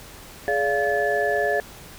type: tone cluster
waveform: sine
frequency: 420.5 / 579 / 694 / 1730 Hz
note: G#4 / D5 / F5 / A6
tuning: +22 / -25 / -11 / -30 cents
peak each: -25 dBFS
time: 0.48-1.6 s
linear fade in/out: 0 ms
effects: pink hiss -43 dBFS RMS until 1.98 s